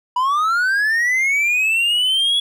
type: linear sweep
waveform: triangle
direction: up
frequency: 970 to 3386 Hz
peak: -13 dBFS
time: 0.16-2.4 s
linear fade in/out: 5 ms
effects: none